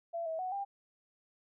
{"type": "tone with pitch steps", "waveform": "sine", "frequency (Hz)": [675, 645, 741, 796], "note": ["E5", "E5", "F#5", "G5"], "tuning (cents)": [41, -38, 2, 26], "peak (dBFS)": -34, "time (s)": [0.13, 0.65], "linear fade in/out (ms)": 20, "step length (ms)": 130, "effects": []}